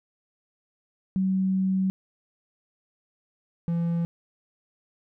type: tone pair in turn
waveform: sine / triangle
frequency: 189.5 / 169.2 Hz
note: F#3 / E3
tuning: +42 / +45 cents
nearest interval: major second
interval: 197 cents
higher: first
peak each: -21 dBFS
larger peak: neither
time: 1.16-1.9 / 3.68-4.05 s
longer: first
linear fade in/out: 0 ms
effects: none